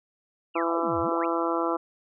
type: exponential two-way sweep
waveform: sine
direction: down then up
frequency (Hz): 2960 to 75.1 to 2960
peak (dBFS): -35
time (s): 0.54-1.26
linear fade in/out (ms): 20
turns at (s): 1
type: harmonic tone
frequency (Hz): 167.4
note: E3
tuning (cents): +27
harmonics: 2 / 3 / 4 / 5 / 6 / 7 / 8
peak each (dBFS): -28 / -31 / -32 / -35 / -32 / -32 / -33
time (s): 0.55-1.77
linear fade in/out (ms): 10
effects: none